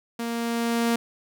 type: tone with level ramp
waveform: sawtooth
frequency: 233.1 Hz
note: A#3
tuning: in tune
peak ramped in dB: -24 to -16 dBFS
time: 0.19-0.96 s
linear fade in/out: 5 ms
effects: none